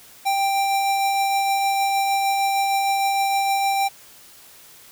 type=tone with tremolo; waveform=square; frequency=787 Hz; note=G5; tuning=7 cents sharp; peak=-18 dBFS; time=0.25-3.89 s; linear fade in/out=20 ms; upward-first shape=triangle; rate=6.5 Hz; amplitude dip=25%; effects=white hiss -47 dBFS RMS until 4.91 s